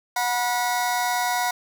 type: tone pair together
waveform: sawtooth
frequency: 729 / 972 Hz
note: F#5 / B5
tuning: -26 / -28 cents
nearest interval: perfect fourth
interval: 498 cents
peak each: -20 / -21 dBFS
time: 0.16-1.51 s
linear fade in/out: 5 ms
effects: 7-bit